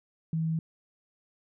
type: tone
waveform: sine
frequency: 161.4 Hz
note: E3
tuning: 36 cents flat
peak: -26 dBFS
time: 0.33-0.59 s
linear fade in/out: 2 ms
effects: none